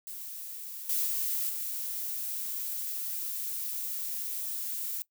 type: noise with level steps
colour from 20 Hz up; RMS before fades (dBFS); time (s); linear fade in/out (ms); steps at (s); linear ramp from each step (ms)
violet; -41 / -29 / -31 / -35; 0.07-5.02; 0; 0.89 / 1.06 / 1.49; 5
effects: noise-tail reverb RT60 0.1 s tail -20 dB re dry